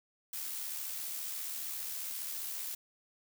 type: noise with amplitude modulation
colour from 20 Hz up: blue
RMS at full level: -38 dBFS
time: 0.33-2.75 s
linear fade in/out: 5 ms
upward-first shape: sine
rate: 74.8 Hz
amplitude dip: 35%
effects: none